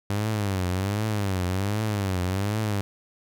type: tone with vibrato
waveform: sawtooth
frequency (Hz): 99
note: G2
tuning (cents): +18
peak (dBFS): -20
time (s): 0.1-2.81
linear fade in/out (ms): 0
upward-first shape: triangle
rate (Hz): 1.3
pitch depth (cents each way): 190
effects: none